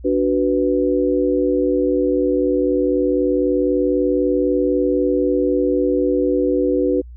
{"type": "chord", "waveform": "sine", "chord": "B minor", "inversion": "first", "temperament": "equal with one note detuned", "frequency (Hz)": [289.8, 370, 493.9], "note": ["D4", "F#4", "B4"], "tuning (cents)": [-23, 0, 0], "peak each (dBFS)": -19, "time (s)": [0.04, 7.02], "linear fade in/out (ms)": 20, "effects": ["added 60 Hz sine -34 dBFS peak until 7.16 s"]}